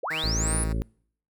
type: linear sweep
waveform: sine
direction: up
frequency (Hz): 381 to 10750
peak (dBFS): -27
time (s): 0.03-0.64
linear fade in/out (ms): 5
type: tone with tremolo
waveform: 5% pulse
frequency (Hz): 158.4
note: D#3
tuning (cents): +31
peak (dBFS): -20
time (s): 0.1-0.73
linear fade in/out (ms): 10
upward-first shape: triangle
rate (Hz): 3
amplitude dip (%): 60
type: harmonic tone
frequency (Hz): 55.3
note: A1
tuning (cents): +9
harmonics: 1 / 2 / 3 / 4 / 5 / 6 / 7 / 8 / 10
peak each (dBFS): -26 / -32 / -36 / -38 / -40 / -42 / -43 / -44 / -46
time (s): 0.24-0.82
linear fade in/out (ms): 0
effects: noise-tail reverb RT60 0.6 s tail -26 dB re dry